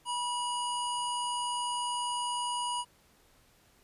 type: harmonic tone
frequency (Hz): 970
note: B5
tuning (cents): -31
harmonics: 1 / 3 / 5 / 7 / 9 / 10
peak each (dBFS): -32 / -37 / -47 / -49 / -43 / -44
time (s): 0.05-2.85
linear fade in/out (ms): 50
effects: pink hiss -64 dBFS RMS until 3.83 s + resampled to 32000 Hz